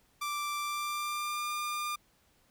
sawtooth tone with pitch glide, 1174.7 to 1201.5 Hz, D6 to D6, 0 to +39 cents, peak -29 dBFS, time 0.21-1.96 s, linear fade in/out 10 ms, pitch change +39 cents, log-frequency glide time 0.59-1.48 s, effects pink hiss -68 dBFS RMS until 2.5 s

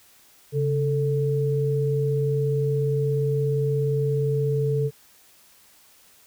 sine tone pair together, 138.62 / 441.5 Hz, C#3 / A4, 0 / +6 cents, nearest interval octave + minor sixth, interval 2006 cents, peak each -22 / -24 dBFS, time 0.52-4.91 s, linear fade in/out 50 ms, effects white hiss -55 dBFS RMS until 6.26 s

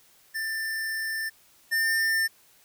square tone pair in turn, 1781 / 1799.6 Hz, A6 / A6, +21 / +39 cents, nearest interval unison, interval 18 cents, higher second, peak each -29 / -23 dBFS, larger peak second, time 0.34-1.3 / 1.71-2.28 s, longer first, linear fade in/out 20 ms, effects white hiss -59 dBFS RMS until 2.64 s

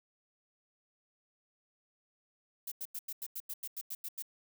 violet noise bursts, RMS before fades -40 dBFS, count 12, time 2.67-4.224 s, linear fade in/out 5 ms, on 47 ms, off 90 ms, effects none

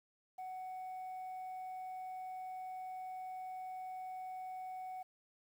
sine tone, 745 Hz, F#5, 12 cents sharp, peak -40 dBFS, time 0.38-5.03 s, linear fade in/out 10 ms, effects tanh soft clip ceiling -41 dBFS + 11-bit

